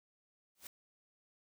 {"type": "noise with exponential growth", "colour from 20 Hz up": "white", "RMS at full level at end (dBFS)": -44, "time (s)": [0.55, 0.67], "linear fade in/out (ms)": 2, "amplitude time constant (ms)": 25, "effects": []}